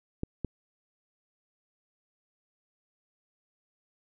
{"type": "clicks", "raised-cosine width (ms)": 3, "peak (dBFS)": -18, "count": 2, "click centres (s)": [0.234, 0.447], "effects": []}